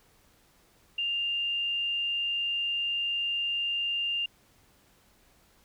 sine tone with frequency modulation, 2800 Hz, F7, 4 cents sharp, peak -27 dBFS, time 0.98-4.26 s, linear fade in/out 5 ms, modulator 61.4 Hz, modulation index 0.37, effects pink hiss -63 dBFS RMS until 5.64 s

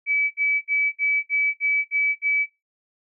sine tone bursts, 2293 Hz, D7, 42 cents flat, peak -18 dBFS, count 8, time 0.06-2.466 s, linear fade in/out 50 ms, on 250 ms, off 58 ms, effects noise-tail reverb RT60 0.2 s tail -17 dB re dry

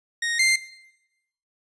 sawtooth tone pair in turn, 1864.7 / 2093 Hz, A#6 / C7, 0 / 0 cents, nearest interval major second, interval 200 cents, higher second, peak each -20 / -13 dBFS, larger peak second, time 0.22-0.39 / 0.39-0.56 s, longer neither, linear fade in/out 5 ms, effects noise-tail reverb RT60 0.9 s tail -18 dB re dry + resampled to 22050 Hz

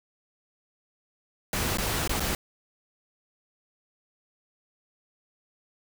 pink noise with dropouts, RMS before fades -28 dBFS, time 1.53-2.35 s, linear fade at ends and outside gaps 1 ms, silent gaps 1.772-1.784 / 2.076-2.094 / 2.197-2.204 s, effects none

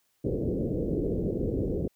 white low-pass noise, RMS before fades -29 dBFS, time 0.24-1.88 s, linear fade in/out 5 ms, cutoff 490 Hz, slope 48 dB/octave, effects white hiss -72 dBFS RMS until 1.95 s

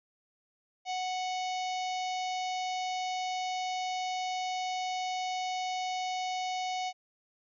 harmonic tone, 739 Hz, F#5, 2 cents flat, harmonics 1 / 3 / 4 / 5 / 6 / 7 / 8 / 9, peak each -32 / -42 / -44 / -46 / -48 / -49 / -50 / -51 dBFS, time 0.85-6.93 s, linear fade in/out 50 ms, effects none

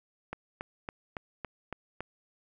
click train, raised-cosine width 0.5 ms, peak -21 dBFS, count 7, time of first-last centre 0.33-2.006 s, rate 3.58 Hz, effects none

